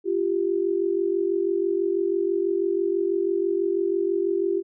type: tone pair together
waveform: sine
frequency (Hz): 345.9 / 392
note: F4 / G4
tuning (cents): -17 / 0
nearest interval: major second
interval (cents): 217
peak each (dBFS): -24 / -23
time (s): 0.04-4.63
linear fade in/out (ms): 50
effects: none